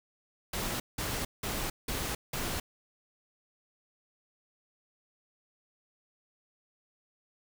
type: noise bursts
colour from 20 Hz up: pink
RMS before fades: -34 dBFS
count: 5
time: 0.53-2.6 s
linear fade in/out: 5 ms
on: 270 ms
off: 180 ms
effects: none